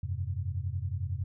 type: chord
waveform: sine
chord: F suspended second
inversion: none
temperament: just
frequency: 87.31 / 98.22 / 130.96 Hz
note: F2 / G2 / C3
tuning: 0 / +4 / +2 cents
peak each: -34 / -34 / -38 dBFS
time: 0.03-1.24 s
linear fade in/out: 5 ms
effects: none